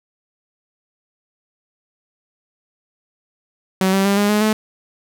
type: tone with pitch steps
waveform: sawtooth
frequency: 189 / 194.09 / 199.32 / 204.7 / 210.2 / 215.9 Hz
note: F#3 / G3 / G3 / G#3 / G#3 / A3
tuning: +37 / -17 / +29 / -25 / +21 / -33 cents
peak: -10 dBFS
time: 3.81-4.53 s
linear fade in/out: 2 ms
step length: 120 ms
effects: none